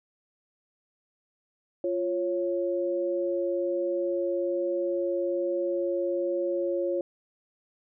sine tone pair together, 348.3 / 550.5 Hz, F4 / C#5, -5 / -12 cents, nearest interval minor sixth, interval 793 cents, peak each -28 dBFS, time 1.84-7.01 s, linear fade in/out 2 ms, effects none

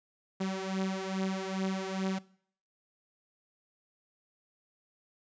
sawtooth beating tone pair, 189.7 / 192.1 Hz, F#3 / G3, +43 / -35 cents, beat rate 2.4 Hz, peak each -30 / -32 dBFS, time 0.4-2.19 s, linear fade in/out 10 ms, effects noise-tail reverb RT60 0.6 s tail -21 dB re dry + resampled to 16000 Hz

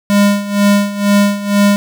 square tone with tremolo, 202.8 Hz, G#3, 41 cents flat, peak -7 dBFS, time 0.1-1.76 s, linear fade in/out 0 ms, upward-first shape sine, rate 2.1 Hz, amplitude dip 80%, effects none

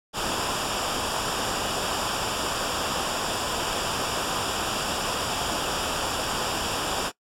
pink noise with comb filter, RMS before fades -27 dBFS, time 0.13-7.12 s, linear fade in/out 50 ms, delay 0.48 ms, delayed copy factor -0.7, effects noise-tail reverb RT60 0.1 s tail -20 dB re dry + low-pass 9000 Hz 12 dB/octave

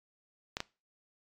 clicks, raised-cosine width 0.2 ms, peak -16 dBFS, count 2, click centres 0.569 / 0.604 s, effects noise-tail reverb RT60 0.3 s tail -21 dB re dry + MP3 96 kbps

